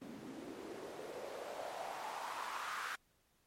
white noise with band-pass filter sweep, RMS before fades -45 dBFS, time 0.01-2.96 s, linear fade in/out 10 ms, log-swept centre 240 to 1400 Hz, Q 2.8, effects pink hiss -75 dBFS RMS until 3.46 s + MP3 64 kbps

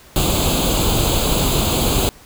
pink noise with comb filter, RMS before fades -17 dBFS, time 0.16-2.09 s, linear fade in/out 0 ms, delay 0.27 ms, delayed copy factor +0.8, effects pink hiss -45 dBFS RMS until 2.25 s

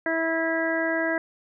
harmonic tone, 326.4 Hz, E4, 17 cents flat, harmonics 1 / 2 / 3 / 4 / 5 / 6, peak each -28 / -27 / -36 / -39 / -28 / -31 dBFS, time 0.06-1.18 s, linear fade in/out 2 ms, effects none

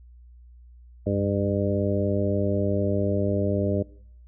harmonic tone with a mistuned harmonic, 100.3 Hz, G2, 40 cents sharp, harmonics 1 / 2 / 3 / 4 / 5 / 6, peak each -26 / -28 / -30 / -30 / -31 / -29 dBFS, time 1.06-3.83 s, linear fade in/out 10 ms, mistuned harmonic 1, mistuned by -64 cents, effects noise-tail reverb RT60 0.7 s tail -23 dB re dry + added 60 Hz sine -46 dBFS peak until 4.27 s

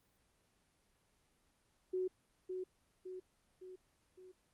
sine tone with echo, 370 Hz, F#4, in tune, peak -34 dBFS, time 1.93-2.08 s, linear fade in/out 10 ms, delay 560 ms, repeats 4, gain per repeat -5 dB, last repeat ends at 4.32 s, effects pink hiss -75 dBFS RMS until 4.53 s + Opus 24 kbps

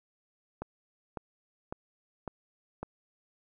click train, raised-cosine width 1 ms, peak -22 dBFS, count 5, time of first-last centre 0.62-2.83 s, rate 1.81 Hz, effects none

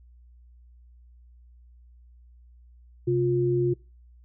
sine tone pair together, 131.69 / 353.4 Hz, C3 / F4, +12 / +21 cents, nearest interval octave + perfect fourth, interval 1709 cents, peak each -25 / -22 dBFS, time 3.07-3.74 s, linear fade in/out 10 ms, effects noise-tail reverb RT60 0.3 s tail -24 dB re dry + added 60 Hz sine -50 dBFS peak until 4.24 s

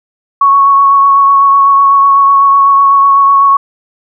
sine tone with vibrato, 1108.7 Hz, C#6, in tune, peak -3 dBFS, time 0.41-3.57 s, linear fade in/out 5 ms, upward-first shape sine, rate 8 Hz, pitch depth 15 cents each way, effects none

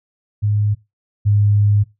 sine tone pair in turn, 104.3 / 103.1 Hz, G#2 / G#2, +8 / -12 cents, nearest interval unison, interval 20 cents, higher first, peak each -14 / -11 dBFS, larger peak second, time 0.42-0.75 / 1.25-1.84 s, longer second, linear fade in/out 20 ms, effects noise-tail reverb RT60 0.2 s tail -17 dB re dry

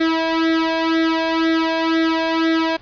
sawtooth tone with flanger, 325.3 Hz, E4, 23 cents flat, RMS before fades -18 dBFS, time 0-2.77 s, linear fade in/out 10 ms, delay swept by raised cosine 0.52 to 1.23 ms, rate 2 Hz, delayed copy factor +0.9, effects pink hiss -47 dBFS RMS until 2.81 s + resampled to 11025 Hz

